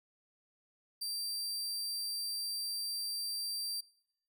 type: tone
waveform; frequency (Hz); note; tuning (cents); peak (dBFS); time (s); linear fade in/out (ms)
sawtooth; 4699; D8; 0; -33; 1.01-3.81; 10
effects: noise-tail reverb RT60 0.7 s tail -22 dB re dry